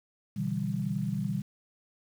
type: chord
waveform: sine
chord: E minor seventh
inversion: second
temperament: equal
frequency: 123.47 / 146.83 / 164.81 / 196 Hz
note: B2 / D3 / E3 / G3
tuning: 0 / 0 / 0 / 0 cents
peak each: -35 / -35 / -35 / -32 dBFS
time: 0.36-1.42 s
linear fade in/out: 10 ms
effects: 9-bit